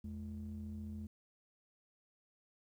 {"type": "ring-modulated tone", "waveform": "triangle", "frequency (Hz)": 65.41, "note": "C2", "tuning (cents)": 0, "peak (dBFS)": -37, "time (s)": [0.04, 1.07], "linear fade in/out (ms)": 5, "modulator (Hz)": 148, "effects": ["12-bit"]}